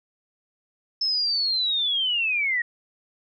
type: linear sweep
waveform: sine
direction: down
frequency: 5274 to 1864.7 Hz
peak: -21 dBFS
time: 1.01-2.62 s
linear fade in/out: 5 ms
effects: none